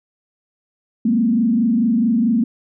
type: tone with frequency modulation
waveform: sine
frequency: 230.1 Hz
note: A#3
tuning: 22 cents flat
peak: -13 dBFS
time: 1.05-2.44 s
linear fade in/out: 5 ms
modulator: 24.6 Hz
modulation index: 0.97
effects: none